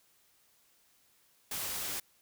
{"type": "noise", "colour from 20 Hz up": "white", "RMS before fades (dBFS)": -37, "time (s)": [1.51, 2], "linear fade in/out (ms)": 5, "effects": ["white hiss -68 dBFS RMS until 2.21 s"]}